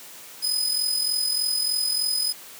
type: tone with amplitude modulation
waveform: sawtooth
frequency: 5020 Hz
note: D#8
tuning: 15 cents sharp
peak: -17 dBFS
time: 0.42-2.33 s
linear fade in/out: 20 ms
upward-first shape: sine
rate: 43.3 Hz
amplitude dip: 55%
effects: white hiss -43 dBFS RMS until 2.59 s + high-pass 150 Hz 12 dB/octave